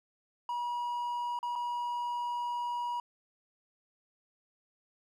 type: tone with dropouts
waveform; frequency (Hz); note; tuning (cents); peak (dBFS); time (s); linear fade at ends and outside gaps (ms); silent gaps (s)
triangle; 963; B5; -44; -30; 0.49-3; 2; 1.39-1.429 / 1.555-1.559
effects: none